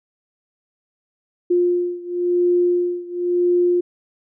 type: beating tone pair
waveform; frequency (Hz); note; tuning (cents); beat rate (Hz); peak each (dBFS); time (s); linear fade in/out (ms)
sine; 352.9 / 353.86; F4 / F4; +18 / +23; 0.96; -18 / -20; 1.5-3.81; 10
effects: none